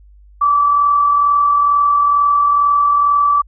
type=tone with amplitude modulation; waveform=sine; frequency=1157 Hz; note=D6; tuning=26 cents flat; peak=-8 dBFS; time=0.41-3.42 s; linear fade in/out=10 ms; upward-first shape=sine; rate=42.2 Hz; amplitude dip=35%; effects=added 50 Hz sine -41 dBFS peak until 3.47 s